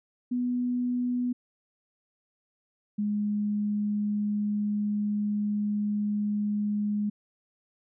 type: tone pair in turn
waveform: sine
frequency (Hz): 246.5 / 207.8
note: B3 / G#3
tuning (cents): -3 / +1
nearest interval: minor third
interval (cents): 296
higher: first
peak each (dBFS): -25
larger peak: neither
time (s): 0.31-1.33 / 2.98-7.1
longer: second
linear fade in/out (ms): 10
effects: none